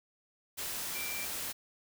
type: tone in noise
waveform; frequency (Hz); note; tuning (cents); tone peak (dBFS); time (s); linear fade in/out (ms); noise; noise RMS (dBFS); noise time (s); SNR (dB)
sine; 2349; D7; 0; -40; 0.94-1.26; 20; white; -38; 0.57-1.53; -5
effects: none